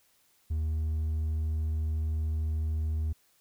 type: tone with hard clipping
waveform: sine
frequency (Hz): 78.4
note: D#2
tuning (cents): +14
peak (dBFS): -28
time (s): 0.5-3.13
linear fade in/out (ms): 10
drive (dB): 2
effects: white hiss -67 dBFS RMS until 3.4 s